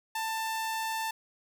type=tone; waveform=sawtooth; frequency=889 Hz; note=A5; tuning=18 cents sharp; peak=-27 dBFS; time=0.15-1.11 s; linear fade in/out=5 ms; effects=none